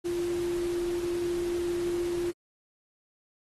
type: tone in noise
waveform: sine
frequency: 348 Hz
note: F4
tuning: 6 cents flat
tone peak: -27 dBFS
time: 0.04-2.32 s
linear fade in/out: 20 ms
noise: pink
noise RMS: -43 dBFS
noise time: 0.04-2.32 s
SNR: +13 dB
effects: AAC 32 kbps